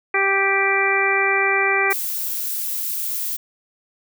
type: harmonic tone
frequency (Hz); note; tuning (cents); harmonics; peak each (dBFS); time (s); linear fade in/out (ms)
392; G4; 0; 1 / 2 / 3 / 4 / 5 / 6; -23 / -25 / -25 / -25 / -21 / -21; 0.14-1.93; 5
type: noise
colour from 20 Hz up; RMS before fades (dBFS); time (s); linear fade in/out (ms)
violet; -25; 1.9-3.37; 10
effects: none